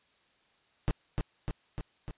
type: noise with echo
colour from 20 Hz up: brown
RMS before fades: -26 dBFS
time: 0.88-0.91 s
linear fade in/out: 0 ms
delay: 300 ms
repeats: 4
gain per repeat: -3 dB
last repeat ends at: 2.11 s
effects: white hiss -68 dBFS RMS until 2.17 s + resampled to 8000 Hz